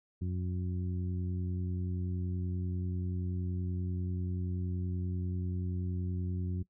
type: harmonic tone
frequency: 90.4 Hz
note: F#2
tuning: 40 cents flat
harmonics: 1 / 2 / 3 / 4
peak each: -33 / -38 / -46 / -48 dBFS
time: 0.21-6.63 s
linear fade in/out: 10 ms
effects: noise-tail reverb RT60 0.1 s tail -19 dB re dry